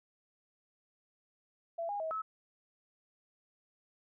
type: tone with pitch steps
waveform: sine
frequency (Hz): 671 / 816 / 640 / 1296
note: E5 / G#5 / D#5 / E6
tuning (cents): +31 / -31 / +49 / -30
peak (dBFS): -34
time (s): 1.78-2.22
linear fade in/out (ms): 10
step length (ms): 110
effects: none